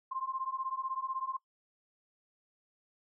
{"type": "beating tone pair", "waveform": "sine", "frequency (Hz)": [1046.5, 1062.5], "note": ["C6", "C6"], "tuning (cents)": [0, 26], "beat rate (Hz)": 16, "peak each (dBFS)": [-38, -37], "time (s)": [0.11, 1.37], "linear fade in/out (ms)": 10, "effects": ["noise-tail reverb RT60 0.1 s tail -18 dB re dry"]}